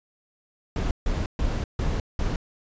brown noise bursts at uneven times, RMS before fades -25 dBFS, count 5, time 0.76-0.91 / 1.06-1.26 / 1.39-1.64 / 1.79-2 / 2.19-2.36 s, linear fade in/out 2 ms, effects resampled to 16000 Hz

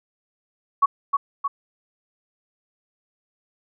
sine tone with echo, 1118 Hz, C#6, 14 cents sharp, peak -12 dBFS, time 0.82-0.86 s, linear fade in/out 10 ms, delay 310 ms, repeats 2, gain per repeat -4 dB, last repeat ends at 1.48 s, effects none

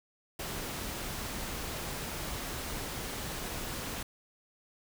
pink noise, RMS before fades -38 dBFS, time 0.39-4.03 s, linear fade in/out 5 ms, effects none

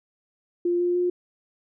sine tone with pitch steps, 349.2 / 352.6 / 356.1 Hz, F4 / F4 / F4, 0 / +17 / +34 cents, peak -20 dBFS, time 0.65-1.1 s, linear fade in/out 5 ms, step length 150 ms, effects none

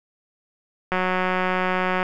click train, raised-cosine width 0.5 ms, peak -8 dBFS, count 205, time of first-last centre 0.92-2.029 s, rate 184 Hz, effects none

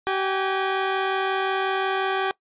15% pulse tone pair together, 383.7 / 813 Hz, G4 / G#5, -37 / -37 cents, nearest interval octave + minor second, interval 1300 cents, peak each -16 / -23 dBFS, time 0.07-2.31 s, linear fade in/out 0 ms, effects noise-tail reverb RT60 0.1 s tail -22 dB re dry + resampled to 8000 Hz

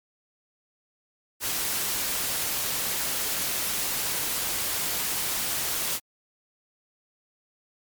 white noise, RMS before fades -28 dBFS, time 1.4-6 s, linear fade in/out 50 ms, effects MP3 96 kbps

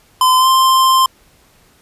square tone with pitch glide, 1025 to 1047.7 Hz, C6 to C6, -36 to +2 cents, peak -9 dBFS, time 0.21-1.06 s, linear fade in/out 2 ms, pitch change +38 cents, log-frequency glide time 0.38-0.47 s, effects pink hiss -51 dBFS RMS until 1.81 s + resampled to 32000 Hz

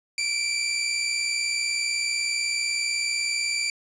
20% pulse tone pair together, 2312 / 2372 Hz, D7 / D7, -28 / +17 cents, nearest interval unison, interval 45 cents, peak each -22 dBFS, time 0.18-3.7 s, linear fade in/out 2 ms, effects resampled to 22050 Hz + 8-bit

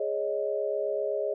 sine chord, Ab suspended fourth, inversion none, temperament equal, 415.3 / 554.4 / 622.3 Hz, Ab4 / Db5 / Eb5, 0 / 0 / 0 cents, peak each -31 dBFS, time 0-1.34 s, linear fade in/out 5 ms, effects none

